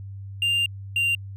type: tone pair in turn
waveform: triangle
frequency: 2794 / 2778 Hz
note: F7 / F7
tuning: 0 / -10 cents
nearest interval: unison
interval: 10 cents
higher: first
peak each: -18 dBFS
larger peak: neither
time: 0.42-0.66 / 0.96-1.15 s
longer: first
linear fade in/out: 2 ms
effects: added 98 Hz sine -34 dBFS peak until 1.36 s